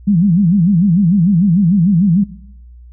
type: tone with vibrato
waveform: sine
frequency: 183.4 Hz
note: F#3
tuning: 15 cents flat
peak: -8 dBFS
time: 0.07-2.24 s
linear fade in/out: 10 ms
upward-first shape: sine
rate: 6.7 Hz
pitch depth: 230 cents each way
effects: noise-tail reverb RT60 0.8 s tail -18 dB re dry + added 60 Hz sine -35 dBFS peak until 2.92 s